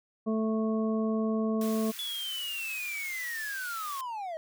harmonic tone, 220 Hz, A3, in tune, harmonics 1 / 2 / 3 / 5, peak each -27 / -33 / -37 / -41 dBFS, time 0.26-1.92 s, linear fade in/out 20 ms
white high-pass noise, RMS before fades -43 dBFS, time 1.61-4.01 s, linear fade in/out 2 ms, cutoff 1200 Hz, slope 24 dB/octave
triangle linear sweep, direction down, 3446 to 620 Hz, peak -32 dBFS, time 1.99-4.37 s, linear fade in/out 0 ms
effects none

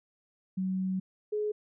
sine tone pair in turn, 187.9 / 421.8 Hz, F#3 / G#4, +27 / +27 cents, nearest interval octave + major second, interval 1400 cents, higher second, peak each -28 dBFS, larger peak neither, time 0.57-1 / 1.32-1.52 s, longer first, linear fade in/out 10 ms, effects none

